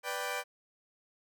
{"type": "chord", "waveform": "15% pulse", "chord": "G major", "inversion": "first", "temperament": "equal", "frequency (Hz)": [493.9, 587.3, 784], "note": ["B4", "D5", "G5"], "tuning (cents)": [0, 0, 0], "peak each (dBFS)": -32, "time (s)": [0.03, 0.44], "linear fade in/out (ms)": 50, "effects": []}